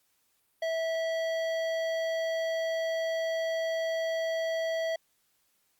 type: tone with hard clipping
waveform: triangle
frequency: 653 Hz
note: E5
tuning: 17 cents flat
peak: -30 dBFS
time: 0.62-4.96 s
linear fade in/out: 5 ms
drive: 17 dB
effects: white hiss -72 dBFS RMS until 5.79 s + Opus 48 kbps